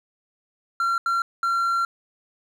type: tone bursts at uneven times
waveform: triangle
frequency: 1369 Hz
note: F6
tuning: 35 cents flat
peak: -18 dBFS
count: 3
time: 0.8-0.98 / 1.06-1.22 / 1.43-1.85 s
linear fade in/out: 2 ms
effects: none